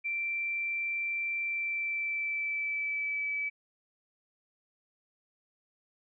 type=tone with pitch glide; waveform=sine; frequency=2349 to 2299 Hz; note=D7 to D7; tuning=0 to -37 cents; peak=-30 dBFS; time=0.04-3.5 s; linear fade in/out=20 ms; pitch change=-37 cents; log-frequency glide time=1.41-3.28 s; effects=none